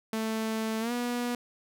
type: tone with pitch glide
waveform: sawtooth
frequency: 221.1 to 242.5 Hz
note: A3 to B3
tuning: +9 to -31 cents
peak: -25 dBFS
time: 0.13-1.35 s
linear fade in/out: 2 ms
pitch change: +160 cents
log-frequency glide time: 0.8-0.92 s
effects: none